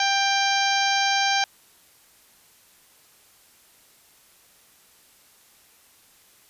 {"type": "harmonic tone", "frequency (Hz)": 790, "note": "G5", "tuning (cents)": 13, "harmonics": [1, 2, 3, 4, 5, 6, 7, 8], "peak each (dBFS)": [-23, -26, -28, -29, -30, -31, -31, -32], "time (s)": [0, 1.44], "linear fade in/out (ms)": 2, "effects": ["white hiss -56 dBFS RMS until 6.49 s", "resampled to 32000 Hz"]}